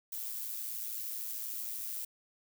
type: noise with amplitude modulation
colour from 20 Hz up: violet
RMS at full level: -37 dBFS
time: 0.12-2.05 s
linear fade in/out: 5 ms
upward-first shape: sine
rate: 113 Hz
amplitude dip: 50%
effects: none